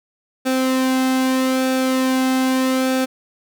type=tone with flanger; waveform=sawtooth; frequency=260.2 Hz; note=C4; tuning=9 cents flat; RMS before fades=-18 dBFS; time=0.45-3.06 s; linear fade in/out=20 ms; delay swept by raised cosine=0.98 to 1.73 ms; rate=0.8 Hz; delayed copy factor=-0.5; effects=none